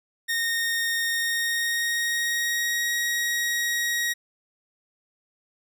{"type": "tone with pitch glide", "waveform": "sawtooth", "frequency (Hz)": [1847, 1892.4], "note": ["A#6", "A#6"], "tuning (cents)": [-16, 26], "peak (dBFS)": -20, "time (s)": [0.28, 4.14], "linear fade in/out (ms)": 20, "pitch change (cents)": 42, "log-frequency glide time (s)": [1.05, 2.92], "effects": []}